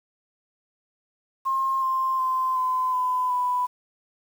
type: tone with pitch steps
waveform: sine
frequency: 1067 / 1051.7 / 1036.6 / 1021.8 / 1007.1 / 992.7 Hz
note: C6 / C6 / C6 / C6 / B5 / B5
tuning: +34 / +9 / -16 / -41 / +34 / +9 cents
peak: -21 dBFS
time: 1.45-3.67 s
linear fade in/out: 20 ms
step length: 370 ms
effects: 8-bit